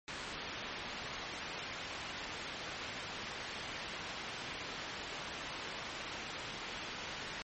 white low-pass noise, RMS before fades -44 dBFS, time 0.08-7.42 s, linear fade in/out 0 ms, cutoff 3200 Hz, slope 12 dB/octave, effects MP3 32 kbps

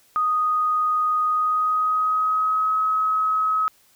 sine tone with pitch glide, 1243 to 1277.2 Hz, D#6 to D#6, -2 to +45 cents, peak -18 dBFS, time 0.16-3.68 s, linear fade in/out 0 ms, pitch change +47 cents, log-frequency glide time 1.28-2.74 s, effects white hiss -58 dBFS RMS until 3.95 s

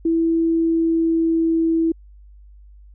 sine tone with pitch glide, 329.6 to 327.5 Hz, E4 to E4, 0 to -11 cents, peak -15 dBFS, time 0.05-1.92 s, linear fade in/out 5 ms, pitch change -11 cents, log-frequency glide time 0.43-1.63 s, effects added 50 Hz sine -42 dBFS peak until 2.94 s

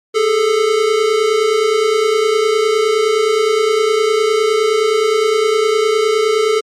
square tone pair together, 410.3 / 440 Hz, G#4 / A4, -21 / 0 cents, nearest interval minor second, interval 121 cents, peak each -18 / -13 dBFS, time 0.14-6.61 s, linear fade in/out 20 ms, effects low-pass 7000 Hz 12 dB/octave + MP3 64 kbps

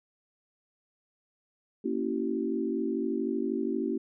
sine chord, A# diminished seventh, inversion none, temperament equal with one note detuned, 233.1 / 277.2 / 329.6 / 382.6 Hz, A#3 / C#4 / E4 / G4, 0 / 0 / 0 / -42 cents, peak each -33 dBFS, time 1.84-3.98 s, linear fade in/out 10 ms, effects none

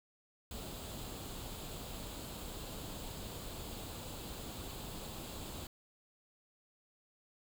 pink noise with comb filter, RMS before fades -45 dBFS, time 0.51-5.67 s, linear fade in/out 2 ms, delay 0.26 ms, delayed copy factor +0.55, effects none

